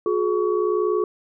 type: tone cluster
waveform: sine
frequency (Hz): 362.3 / 422.8 / 1125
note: F#4 / G#4 / C#6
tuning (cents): -36 / +31 / +25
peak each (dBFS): -22 / -21 / -29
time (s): 0.06-1.04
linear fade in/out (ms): 2
effects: none